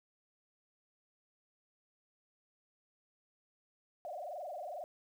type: tone with frequency modulation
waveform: sine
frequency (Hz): 659.3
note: E5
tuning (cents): 0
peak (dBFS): -40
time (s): 4.05-4.84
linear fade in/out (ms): 0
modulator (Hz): 22.1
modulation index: 3.7
effects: 11-bit